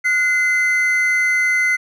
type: tone pair together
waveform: triangle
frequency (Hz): 1453.1 / 2055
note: F#6 / C7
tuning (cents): -32 / -32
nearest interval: tritone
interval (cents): 600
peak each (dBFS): -20 / -13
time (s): 0.04-1.77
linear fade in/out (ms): 20
effects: none